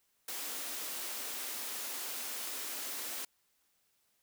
white high-pass noise, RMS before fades -40 dBFS, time 0.28-3.25 s, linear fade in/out 5 ms, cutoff 220 Hz, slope 96 dB/octave, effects white hiss -75 dBFS RMS until 4.22 s

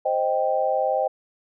sine chord, C minor, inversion none, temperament equal, 523.3 / 622.3 / 784 Hz, C5 / Eb5 / G5, 0 / 0 / 0 cents, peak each -24 dBFS, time 0.05-1.08 s, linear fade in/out 10 ms, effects none

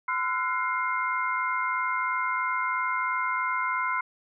sine tone cluster, 1021 / 1354 / 1457 / 2118 Hz, C6 / E6 / F#6 / C7, -43 / +46 / -27 / +21 cents, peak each -28 / -32 / -33 / -31 dBFS, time 0.08-4.01 s, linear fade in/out 5 ms, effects none

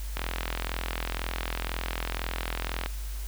click train, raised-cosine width 0.3 ms, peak -14 dBFS, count 114, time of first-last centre 0.17-2.86 s, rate 42 Hz, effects added 50 Hz sine -32 dBFS peak until 3.27 s + white hiss -46 dBFS RMS until 3.27 s

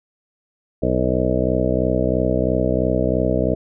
harmonic tone, 63 Hz, B1, 35 cents sharp, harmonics 1 / 2 / 3 / 4 / 5 / 7 / 8 / 9 / 10, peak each -25 / -25 / -25 / -25 / -25 / -25 / -25 / -25 / -25 dBFS, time 0.82-3.55 s, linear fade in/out 10 ms, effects none

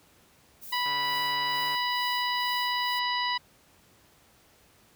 violet noise with tremolo, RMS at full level -42 dBFS, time 0.61-3 s, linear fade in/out 20 ms, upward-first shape sine, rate 2.2 Hz, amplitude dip 65%
harmonic tone, 984 Hz, B5, 7 cents flat, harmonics 1 / 2 / 3 / 4 / 5, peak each -29 / -32 / -34 / -35 / -36 dBFS, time 0.72-3.38 s, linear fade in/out 10 ms
click train, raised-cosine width 0.5 ms, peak -28 dBFS, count 129, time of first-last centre 0.86-1.749 s, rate 144 Hz
effects pink hiss -60 dBFS RMS until 4.95 s + high-pass 60 Hz 12 dB/octave

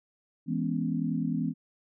sine chord, C# minor seventh, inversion first, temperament equal, 164.81 / 207.7 / 246.9 / 277.2 Hz, E3 / G#3 / B3 / C#4, 0 / 0 / 0 / 0 cents, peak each -31 / -34 / -31 / -34 dBFS, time 0.46-1.54 s, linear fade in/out 50 ms, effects none

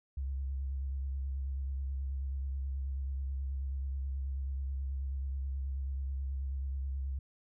sine tone with vibrato, 67.5 Hz, C#2, 45 cents flat, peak -33 dBFS, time 0.17-7.19 s, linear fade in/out 5 ms, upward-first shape sine, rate 9.3 Hz, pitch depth 38 cents each way, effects none

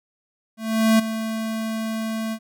square tone with ADSR envelope, 221.9 Hz, A3, 15 cents sharp, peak -13 dBFS, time 0.57-2.39 s, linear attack 420 ms, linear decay 11 ms, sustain -12 dB, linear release 65 ms, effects none

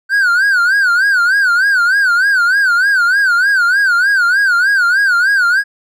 triangle tone with vibrato, 1513 Hz, F#6, 38 cents sharp, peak -7 dBFS, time 0.09-5.64 s, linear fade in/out 50 ms, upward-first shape sine, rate 3.3 Hz, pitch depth 150 cents each way, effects none

